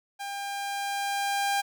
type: tone with level ramp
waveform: sawtooth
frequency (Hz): 800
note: G5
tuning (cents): +35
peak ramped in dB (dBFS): -30 to -20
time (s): 0.19-1.62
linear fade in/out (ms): 20
effects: none